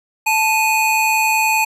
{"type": "tone pair together", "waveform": "square", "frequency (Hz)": [877.5, 2482], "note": ["A5", "D#7"], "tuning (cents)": [-5, -5], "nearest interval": "octave + tritone", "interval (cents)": 1800, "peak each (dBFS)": -17, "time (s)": [0.26, 1.65], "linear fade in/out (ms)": 10, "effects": ["resampled to 32000 Hz"]}